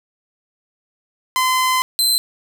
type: tone pair in turn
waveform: sawtooth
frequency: 1027 / 4081 Hz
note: C6 / C8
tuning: -33 / -44 cents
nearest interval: 2 octaves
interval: 2389 cents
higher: second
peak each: -11 dBFS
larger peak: neither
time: 1.36-1.82 / 1.99-2.18 s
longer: first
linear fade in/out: 0 ms
effects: none